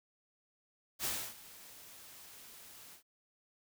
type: noise with ADSR envelope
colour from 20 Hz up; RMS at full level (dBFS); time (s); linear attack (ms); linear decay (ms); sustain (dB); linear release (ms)
white; -35; 0.99-3.03; 57; 290; -19; 100
effects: none